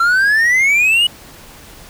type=exponential sweep; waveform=triangle; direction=up; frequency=1347 to 2953 Hz; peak=-8 dBFS; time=0-1.07 s; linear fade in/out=5 ms; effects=pink hiss -39 dBFS RMS until 1.89 s